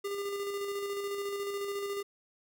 square tone with tremolo, 401.6 Hz, G4, 42 cents sharp, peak -33 dBFS, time 0.04-2.03 s, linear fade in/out 10 ms, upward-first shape square, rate 14 Hz, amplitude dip 30%, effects none

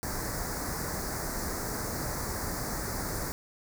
pink band-stop noise, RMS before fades -34 dBFS, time 0.03-3.32 s, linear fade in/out 0 ms, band 2000 to 4600 Hz, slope 48 dB/octave, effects none

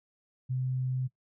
sine tone, 128.8 Hz, C3, 27 cents flat, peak -28 dBFS, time 0.49-1.08 s, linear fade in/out 20 ms, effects noise-tail reverb RT60 0.1 s tail -19 dB re dry

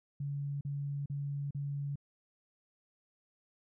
sine tone bursts, 141.9 Hz, C#3, 41 cents sharp, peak -34 dBFS, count 4, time 0.2-1.957 s, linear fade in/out 5 ms, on 410 ms, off 39 ms, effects none

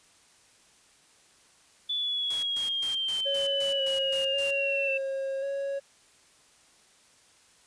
sine exponential sweep, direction down, 3472 to 2661 Hz, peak -27 dBFS, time 1.89-4.98 s, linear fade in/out 10 ms
white noise bursts, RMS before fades -41 dBFS, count 9, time 2.3-4.51 s, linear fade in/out 5 ms, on 130 ms, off 130 ms
triangle tone with vibrato, 547 Hz, C#5, 23 cents flat, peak -27 dBFS, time 3.25-5.8 s, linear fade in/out 20 ms, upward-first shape square, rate 0.92 Hz, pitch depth 21 cents each way
effects white hiss -60 dBFS RMS until 7.66 s + resampled to 22050 Hz

